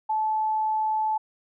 sine tone, 868 Hz, A5, 24 cents flat, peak -22 dBFS, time 0.09-1.18 s, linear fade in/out 10 ms, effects none

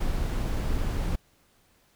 brown noise, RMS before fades -27 dBFS, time 0-1.16 s, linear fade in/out 10 ms, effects pink hiss -64 dBFS RMS until 1.95 s

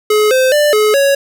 square tone with pitch steps, 424.8 / 518 / 592 / 425.9 / 556 Hz, G#4 / C5 / D5 / G#4 / C#5, +39 / -17 / +14 / +44 / +5 cents, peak -9 dBFS, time 0.1-1.15 s, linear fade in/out 5 ms, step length 210 ms, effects none

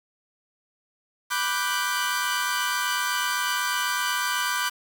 sawtooth chord, G major seventh, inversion first, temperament equal, 987.8 / 1174.7 / 1480 / 1568 Hz, B5 / D6 / F#6 / G6, 0 / 0 / 0 / 0 cents, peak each -26 dBFS, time 1.3-4.7 s, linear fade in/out 20 ms, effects 7-bit

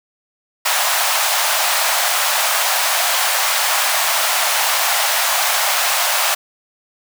pink high-pass noise, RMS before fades -17 dBFS, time 0.65-6.35 s, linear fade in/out 10 ms, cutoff 630 Hz, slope 48 dB/octave, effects none

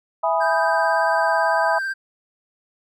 sine chord, E major seventh, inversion none, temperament equal, 659.3 / 830.6 / 987.8 / 1244.5 Hz, E5 / G#5 / B5 / D#6, 0 / 0 / 0 / 0 cents, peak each -21 / -23 / -22 / -27 dBFS, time 0.23-1.79 s, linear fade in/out 10 ms
triangle tone with vibrato, 1569 Hz, G6, 1 cent sharp, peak -21 dBFS, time 0.4-1.94 s, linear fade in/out 20 ms, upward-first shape triangle, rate 18 Hz, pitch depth 34 cents each way
effects none

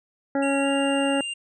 harmonic tone, 276.7 Hz, C#4, 3 cents flat, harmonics 1 / 2 / 3 / 5 / 6 / 7, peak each -23 / -25 / -30 / -35 / -37 / -40 dBFS, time 0.35-1.21 s, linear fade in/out 2 ms
square tone with pitch glide, 2748 to 2794 Hz, F7 to F7, -29 to 0 cents, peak -29 dBFS, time 0.42-1.34 s, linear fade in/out 10 ms, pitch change +29 cents, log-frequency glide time 0.61-0.67 s
effects resampled to 24000 Hz

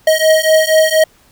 square beating tone pair, 629 / 633.2 Hz, D#5 / D#5, +19 / +30 cents, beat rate 4.2 Hz, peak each -12 dBFS, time 0.07-1.04 s, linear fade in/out 5 ms, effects pink hiss -50 dBFS RMS until 1.31 s

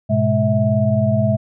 sine tone cluster, 106.4 / 125.4 / 209.6 / 648 Hz, G#2 / B2 / G#3 / E5, +42 / +27 / +16 / -30 cents, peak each -19 dBFS, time 0.09-1.37 s, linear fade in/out 20 ms, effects none

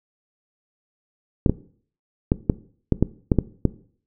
clicks, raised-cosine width 3 ms, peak -3 dBFS, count 9, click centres 1.462 / 1.496 / 2.319 / 2.498 / 2.923 / 3.026 / 3.318 / 3.387 / 3.653 s, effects noise-tail reverb RT60 0.5 s tail -18 dB re dry

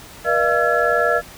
sine tone cluster, 478.7 / 603 / 684 / 1354 / 1694 Hz, A#4 / D5 / F5 / E6 / G#6, +46 / +46 / -36 / +46 / +34 cents, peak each -21 dBFS, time 0.24-1.22 s, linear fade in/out 50 ms, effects pink hiss -40 dBFS RMS until 1.37 s

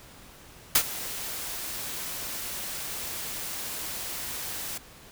white noise with ADSR envelope, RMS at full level -18 dBFS, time 0.75-4.78 s, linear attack 4 ms, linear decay 69 ms, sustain -17 dB, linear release 6 ms, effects pink hiss -50 dBFS RMS until 5.11 s

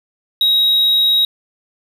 triangle tone, 3808 Hz, A#7, 36 cents sharp, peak -9 dBFS, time 0.41-1.25 s, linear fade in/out 2 ms, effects none

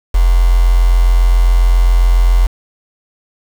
sine tone with quantisation, 43.69 Hz, F1, 1 cent sharp, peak -6 dBFS, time 0.14-2.47 s, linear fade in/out 10 ms, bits 4, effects none

